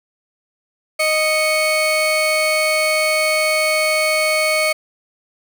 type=tone pair together; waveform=35% pulse; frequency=622.3 / 2215 Hz; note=D#5 / C#7; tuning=0 / -2 cents; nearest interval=octave + minor seventh; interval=2198 cents; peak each=-16 dBFS; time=0.99-4.73 s; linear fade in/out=10 ms; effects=none